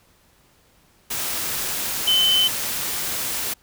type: tone in noise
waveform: sine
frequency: 3052 Hz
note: G7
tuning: 47 cents flat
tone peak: -15 dBFS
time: 2.07-2.48 s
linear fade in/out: 10 ms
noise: white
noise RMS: -26 dBFS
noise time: 1.1-3.54 s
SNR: +8 dB
effects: pink hiss -58 dBFS RMS until 3.62 s